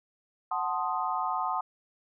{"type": "chord", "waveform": "sine", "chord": "F# diminished seventh", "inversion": "none", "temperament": "equal", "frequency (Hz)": [740, 880, 1046.5, 1244.5], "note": ["F#5", "A5", "C6", "Eb6"], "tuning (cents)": [0, 0, 0, 0], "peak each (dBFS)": -33, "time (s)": [0.51, 1.61], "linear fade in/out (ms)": 5, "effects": []}